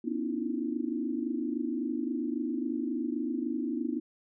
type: tone cluster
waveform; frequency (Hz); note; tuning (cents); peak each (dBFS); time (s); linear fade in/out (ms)
sine; 243.3 / 269.5 / 295.5 / 319.1 / 346.6; B3 / C#4 / D4 / D#4 / F4; -26 / -49 / +11 / +44 / -13; -34 / -37 / -36 / -35 / -40; 0.04-4; 10
effects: none